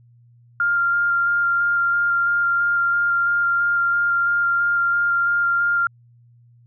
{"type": "tone with vibrato", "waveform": "sine", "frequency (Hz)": 1396.9, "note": "F6", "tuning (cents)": 0, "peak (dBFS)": -16, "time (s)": [0.6, 5.87], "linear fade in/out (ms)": 2, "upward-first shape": "square", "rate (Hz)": 3, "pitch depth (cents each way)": 9, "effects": ["added 119 Hz sine -49 dBFS peak until 6.66 s"]}